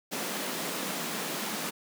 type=high-pass noise; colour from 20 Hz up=pink; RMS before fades=-34 dBFS; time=0.11-1.71 s; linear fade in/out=20 ms; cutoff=170 Hz; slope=48 dB/octave; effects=none